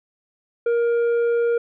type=tone with tanh clipping; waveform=triangle; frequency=470 Hz; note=A#4; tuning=14 cents sharp; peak=-18 dBFS; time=0.66-1.58 s; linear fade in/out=5 ms; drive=10 dB; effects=none